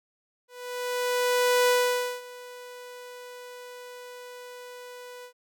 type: tone with ADSR envelope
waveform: sawtooth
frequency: 493.9 Hz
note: B4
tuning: in tune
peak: -15 dBFS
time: 0.48-5.33 s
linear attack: 1200 ms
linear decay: 530 ms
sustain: -22 dB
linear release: 86 ms
effects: none